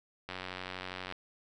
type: click train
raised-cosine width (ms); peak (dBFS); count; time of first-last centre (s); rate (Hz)
0.3; -23; 78; 0.29-1.124; 92.3
effects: none